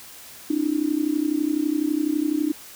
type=tone with amplitude modulation; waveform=sine; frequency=301.7 Hz; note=D4; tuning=47 cents sharp; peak=-16 dBFS; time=0.5-2.52 s; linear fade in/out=5 ms; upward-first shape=sine; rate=32 Hz; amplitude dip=90%; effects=white hiss -43 dBFS RMS until 2.75 s